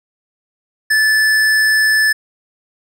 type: tone with hard clipping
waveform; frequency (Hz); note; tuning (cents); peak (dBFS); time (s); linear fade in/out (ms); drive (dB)
sine; 1744; A6; -16; -12; 0.9-2.13; 10; 13
effects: none